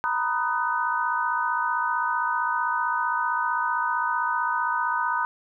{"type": "chord", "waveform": "sine", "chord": "B major seventh", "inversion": "third", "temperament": "equal with one note detuned", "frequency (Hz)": [932.3, 987.8, 1244.5, 1503.2], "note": ["A#5", "B5", "D#6", "F#6"], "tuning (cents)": [0, 0, 0, 27], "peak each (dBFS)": -28, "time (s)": [0.04, 5.25], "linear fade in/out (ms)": 0, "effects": []}